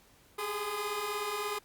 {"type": "tone cluster", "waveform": "sawtooth", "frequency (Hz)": [403.3, 419.9, 1025, 1230], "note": ["G4", "G#4", "C6", "D#6"], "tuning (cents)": [49, 19, -36, -20], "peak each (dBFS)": [-38, -33, -36, -34], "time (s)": [0.38, 1.59], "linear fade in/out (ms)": 10, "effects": ["pink hiss -62 dBFS RMS until 1.64 s", "Opus 48 kbps"]}